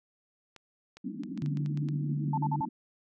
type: clicks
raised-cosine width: 0.2 ms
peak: -31 dBFS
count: 10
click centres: 0.563 / 0.97 / 1.235 / 1.376 / 1.421 / 1.461 / 1.572 / 1.661 / 1.774 / 1.887 s
type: band-pass noise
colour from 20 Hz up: white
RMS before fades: -38 dBFS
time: 1.04-2.69 s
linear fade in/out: 5 ms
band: 170 to 320 Hz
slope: 96 dB/octave
type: tone with tremolo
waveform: sine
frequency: 146.83 Hz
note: D3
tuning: in tune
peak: -28 dBFS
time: 1.42-2.61 s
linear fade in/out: 5 ms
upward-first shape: triangle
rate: 6 Hz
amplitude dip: 25%
type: tone bursts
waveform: sine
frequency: 880 Hz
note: A5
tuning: in tune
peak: -28 dBFS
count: 4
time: 2.33-2.653 s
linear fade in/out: 5 ms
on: 47 ms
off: 45 ms
effects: none